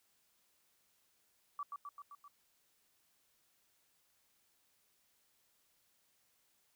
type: tone with echo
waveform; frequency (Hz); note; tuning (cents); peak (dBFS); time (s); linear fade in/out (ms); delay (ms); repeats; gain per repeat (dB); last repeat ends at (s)
sine; 1152; D6; -34; -38; 1.59-1.63; 2; 130; 5; -3; 2.28
effects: white hiss -75 dBFS RMS until 6.75 s